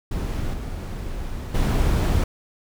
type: noise with level steps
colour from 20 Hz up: brown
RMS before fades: -26 / -30 / -19 dBFS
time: 0.11-2.24 s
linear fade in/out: 5 ms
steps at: 0.53 / 1.54 s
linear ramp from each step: 10 ms
effects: none